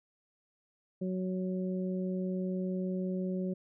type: harmonic tone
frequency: 185.2 Hz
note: F#3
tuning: 2 cents sharp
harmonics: 1 / 2 / 3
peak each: -32 / -38 / -42 dBFS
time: 1.01-3.54 s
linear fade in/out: 10 ms
effects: none